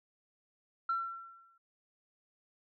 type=tone with exponential decay; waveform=sine; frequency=1354 Hz; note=E6; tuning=46 cents sharp; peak=-27 dBFS; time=0.89-1.58 s; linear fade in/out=5 ms; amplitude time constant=150 ms; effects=tanh soft clip ceiling -25 dBFS